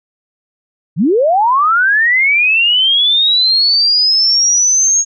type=linear sweep; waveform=sine; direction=up; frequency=128.6 to 6610 Hz; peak=-8 dBFS; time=0.96-5.05 s; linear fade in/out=50 ms; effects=none